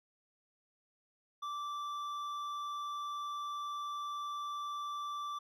sine tone with hard clipping, 1169 Hz, D6, 8 cents flat, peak -39 dBFS, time 1.42-5.39 s, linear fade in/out 10 ms, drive 7 dB, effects none

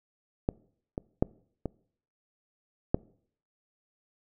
clicks, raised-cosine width 2 ms, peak -12 / -19 / -9 / -18 / -9 dBFS, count 5, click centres 0.489 / 0.979 / 1.225 / 1.657 / 2.945 s, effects noise-tail reverb RT60 0.6 s tail -24 dB re dry

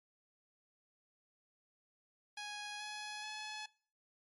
10% pulse tone with pitch steps, 830.6 / 842.2 / 854 Hz, G#5 / G#5 / G#5, 0 / +24 / +48 cents, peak -34 dBFS, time 2.37-3.66 s, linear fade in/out 5 ms, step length 430 ms, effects noise-tail reverb RT60 0.5 s tail -24 dB re dry + MP3 48 kbps

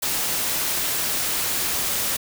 white noise, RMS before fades -24 dBFS, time 0.02-2.17 s, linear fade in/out 10 ms, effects none

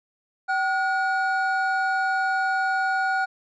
triangle tone pair together, 766 / 1446 Hz, G5 / F#6, -40 / -40 cents, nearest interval major seventh, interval 1100 cents, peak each -22 dBFS, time 0.48-3.26 s, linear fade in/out 20 ms, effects resampled to 16000 Hz

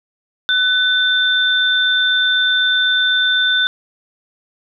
sine tone pair together, 1500 / 3556 Hz, F#6 / A7, +23 / +18 cents, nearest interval octave + minor third, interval 1495 cents, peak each -15 dBFS, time 0.49-3.67 s, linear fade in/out 0 ms, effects none

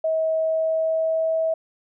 sine tone with pitch glide, 640 to 646.3 Hz, D#5 to E5, +49 to -34 cents, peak -19 dBFS, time 0.04-1.54 s, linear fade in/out 5 ms, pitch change +17 cents, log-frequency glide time 0.35-1.36 s, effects none

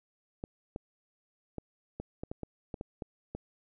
clicks, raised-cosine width 2 ms, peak -24 dBFS, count 11, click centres 0.439 / 0.761 / 1.583 / 2 / 2.235 / 2.315 / 2.433 / 2.742 / 2.811 / 3.022 / 3.35 s, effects none

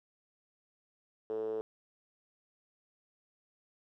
5% pulse tone with band-pass filter, 110 Hz, A2, in tune, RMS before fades -36 dBFS, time 1.3-1.61 s, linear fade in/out 0 ms, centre 430 Hz, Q 9.5, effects none

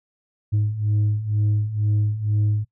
sine beating tone pair, 103.83 / 105.93 Hz, G#2 / G#2, 0 / +35 cents, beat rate 2.1 Hz, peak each -22 / -18 dBFS, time 0.52-2.65 s, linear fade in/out 20 ms, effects noise-tail reverb RT60 0.1 s tail -21 dB re dry + tanh soft clip ceiling -15 dBFS

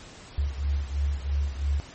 sine beating tone pair, 69.8 / 72.8 Hz, C#2 / D2, +13 / -15 cents, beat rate 3 Hz, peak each -26 / -29 dBFS, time 0.38-1.8 s, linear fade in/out 0 ms, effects pink hiss -46 dBFS RMS until 1.94 s + MP3 32 kbps

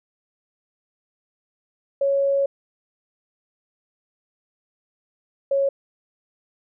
sine tone pair in turn, 554.4 / 551.6 Hz, C#5 / C#5, 0 / -9 cents, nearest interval unison, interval 9 cents, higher first, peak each -17 dBFS, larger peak neither, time 2.01-2.46 / 5.51-5.69 s, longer first, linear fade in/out 5 ms, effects none

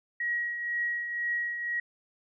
sine tone with tremolo, 1903 Hz, A#6, 35 cents sharp, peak -26 dBFS, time 0.2-1.8 s, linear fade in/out 5 ms, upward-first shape triangle, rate 2 Hz, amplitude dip 55%, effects none

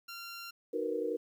15% pulse tone, 1380 Hz, F6, 21 cents flat, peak -36 dBFS, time 0.08-0.51 s, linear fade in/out 10 ms
sine chord, B major seventh, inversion first, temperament just, 308.7 / 370.4 / 463 / 493.9 Hz, D#4 / F#4 / A#4 / B4, -14 / +2 / -12 / 0 cents, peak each -39 / -39 / -34 / -38 dBFS, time 0.73-1.17 s, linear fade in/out 10 ms
effects 11-bit

